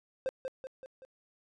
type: tone with echo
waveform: triangle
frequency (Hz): 523.3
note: C5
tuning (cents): 0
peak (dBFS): -27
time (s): 0.26-0.29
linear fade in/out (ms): 0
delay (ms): 190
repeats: 4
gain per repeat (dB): -5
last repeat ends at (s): 1.05
effects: resampled to 24000 Hz